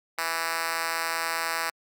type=tone with high-pass filter; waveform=5% pulse; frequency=164.81 Hz; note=E3; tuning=in tune; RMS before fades=-29 dBFS; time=0.18-1.7 s; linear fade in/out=5 ms; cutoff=870 Hz; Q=0.67; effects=Opus 48 kbps